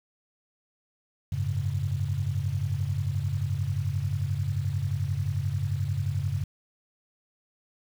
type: chord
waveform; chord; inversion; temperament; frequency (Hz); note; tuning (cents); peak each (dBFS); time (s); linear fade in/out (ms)
sine; F# suspended second; none; equal; 92.5 / 103.83 / 138.59; F#2 / G#2 / C#3; 0 / 0 / 0; -30; 1.32-6.44; 5
effects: 8-bit